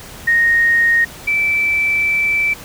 sine tone pair in turn, 1861 / 2324 Hz, A#6 / D7, -3 / -19 cents, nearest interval major third, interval 384 cents, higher second, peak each -10 / -13 dBFS, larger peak first, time 0.27-1.05 / 1.27-2.54 s, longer second, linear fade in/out 10 ms, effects pink hiss -35 dBFS RMS until 2.64 s

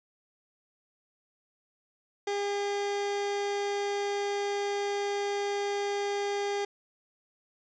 30% pulse tone, 404.7 Hz, G#4, 45 cents flat, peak -26 dBFS, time 2.27-6.65 s, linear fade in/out 5 ms, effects resampled to 16000 Hz + 10-bit

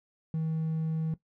triangle tone, 159.7 Hz, D#3, 45 cents sharp, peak -25 dBFS, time 0.34-1.14 s, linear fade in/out 2 ms, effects noise-tail reverb RT60 0.1 s tail -17 dB re dry + tanh soft clip ceiling -22 dBFS

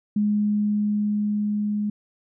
sine tone with level ramp, 208.5 Hz, G#3, 7 cents sharp, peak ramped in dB -18 to -22 dBFS, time 0.16-1.9 s, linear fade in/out 5 ms, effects none

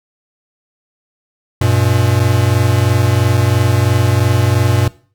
square tone pair together, 96.13 / 119.1 Hz, G2 / A#2, -33 / +38 cents, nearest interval major third, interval 371 cents, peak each -14 dBFS, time 1.61-4.88 s, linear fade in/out 5 ms, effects noise-tail reverb RT60 0.4 s tail -19 dB re dry

